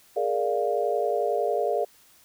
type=chord; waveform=sine; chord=Bb dominant seventh; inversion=third; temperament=equal; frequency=415.3 / 466.2 / 587.3 / 698.5 Hz; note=Ab4 / Bb4 / D5 / F5; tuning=0 / 0 / 0 / 0 cents; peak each=-28 dBFS; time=0.16-1.85 s; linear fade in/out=10 ms; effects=white hiss -57 dBFS RMS until 2.24 s